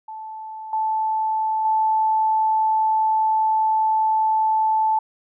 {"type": "tone with level steps", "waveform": "sine", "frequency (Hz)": 875, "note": "A5", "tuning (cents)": -10, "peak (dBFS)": [-31, -19, -16], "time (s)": [0.08, 4.99], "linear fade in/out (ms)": 5, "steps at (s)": [0.73, 1.65], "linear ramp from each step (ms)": 2, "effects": []}